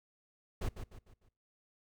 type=noise with echo; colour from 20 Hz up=brown; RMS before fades=-33 dBFS; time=0.61-0.69 s; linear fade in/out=10 ms; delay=150 ms; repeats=4; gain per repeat=-8 dB; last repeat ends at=1.29 s; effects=noise-tail reverb RT60 0.5 s tail -23 dB re dry